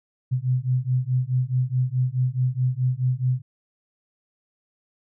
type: beating tone pair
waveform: sine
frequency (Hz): 125 / 129.7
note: B2 / C3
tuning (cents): +21 / -15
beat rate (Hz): 4.7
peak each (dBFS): -23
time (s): 0.31-3.42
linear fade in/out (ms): 20
effects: none